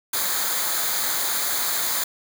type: noise with comb filter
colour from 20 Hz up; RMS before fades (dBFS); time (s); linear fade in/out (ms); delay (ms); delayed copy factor
white; -24; 0.13-2.04; 5; 0.36; -0.7
effects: none